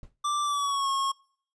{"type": "noise with exponential decay", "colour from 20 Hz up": "brown", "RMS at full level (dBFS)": -40, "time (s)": [0.03, 0.16], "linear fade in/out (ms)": 1, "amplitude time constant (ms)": 27}
{"type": "tone with pitch glide", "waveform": "square", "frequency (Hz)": [1174.7, 1089.7], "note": ["D6", "C#6"], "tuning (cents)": [0, -30], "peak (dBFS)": -26, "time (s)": [0.24, 1.12], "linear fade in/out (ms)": 10, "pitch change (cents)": -130, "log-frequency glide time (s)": [0.43, 0.89]}
{"effects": ["noise-tail reverb RT60 0.5 s tail -23 dB re dry", "resampled to 22050 Hz"]}